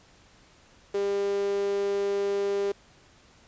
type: tone with high-pass filter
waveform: sawtooth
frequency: 200 Hz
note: G3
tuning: 35 cents sharp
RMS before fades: -27 dBFS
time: 0.94-2.72 s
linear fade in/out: 5 ms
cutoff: 420 Hz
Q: 8.2
effects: pink hiss -57 dBFS RMS until 3.47 s + resampled to 16000 Hz